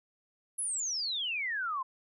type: exponential sweep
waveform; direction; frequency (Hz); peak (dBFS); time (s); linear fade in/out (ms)
sine; down; 11000 to 1008; -31; 0.58-1.83; 10
effects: none

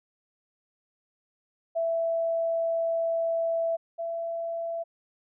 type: tone pair in turn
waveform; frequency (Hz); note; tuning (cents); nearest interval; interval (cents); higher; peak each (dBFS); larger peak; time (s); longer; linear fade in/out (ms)
sine; 663 / 669.2; E5 / E5; +10 / +26; unison; 16; second; -24 / -29; first; 1.75-3.77 / 3.98-4.84; first; 20
effects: none

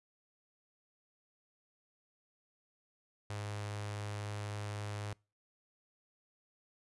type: tone with notch filter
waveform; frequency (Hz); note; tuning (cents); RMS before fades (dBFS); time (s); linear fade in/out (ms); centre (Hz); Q
sawtooth; 103.83; G#2; 0; -41; 3.3-5.13; 0; 240; 0.85
effects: noise-tail reverb RT60 0.3 s tail -26 dB re dry + resampled to 24000 Hz

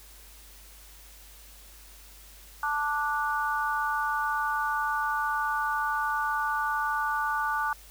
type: chord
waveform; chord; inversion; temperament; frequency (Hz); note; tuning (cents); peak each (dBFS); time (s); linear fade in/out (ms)
sine; D major; second; just; 881 / 1174.7 / 1468.3; A5 / D6 / F#6; +2 / 0 / -14; -30; 2.63-7.73; 2
effects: added 50 Hz sine -51 dBFS peak until 7.9 s + white hiss -52 dBFS RMS until 7.9 s

